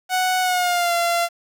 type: tone with pitch glide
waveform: sawtooth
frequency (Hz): 740 to 686.5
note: F#5 to F5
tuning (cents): 0 to -30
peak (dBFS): -14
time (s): 0.09-1.29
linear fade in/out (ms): 50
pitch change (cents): -130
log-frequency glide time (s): 0.41-0.94
effects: 8-bit